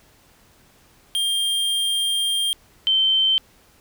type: tone pair in turn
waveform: square / sine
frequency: 3198 / 3103 Hz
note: G7 / G7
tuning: +34 / -18 cents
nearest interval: minor second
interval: 52 cents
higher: first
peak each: -20 / -15 dBFS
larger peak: second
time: 1.15-2.53 / 2.87-3.38 s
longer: first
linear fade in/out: 0 ms
effects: pink hiss -55 dBFS RMS until 3.8 s